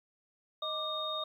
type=tone cluster; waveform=sine; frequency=623 / 1182 / 3705 Hz; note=D#5 / D6 / A#7; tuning=+2 / +11 / -11 cents; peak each=-39 / -38 / -36 dBFS; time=0.62-1.24 s; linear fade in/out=5 ms; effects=11-bit